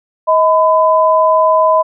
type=tone pair together; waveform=sine; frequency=634 / 1007 Hz; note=D#5 / B5; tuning=+32 / +33 cents; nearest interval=minor sixth; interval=801 cents; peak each=-10 dBFS; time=0.27-1.83 s; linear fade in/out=20 ms; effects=none